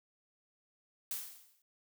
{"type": "noise with exponential decay", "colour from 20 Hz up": "blue", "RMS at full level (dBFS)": -36, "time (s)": [1.11, 1.62], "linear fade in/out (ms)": 2, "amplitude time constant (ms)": 110, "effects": []}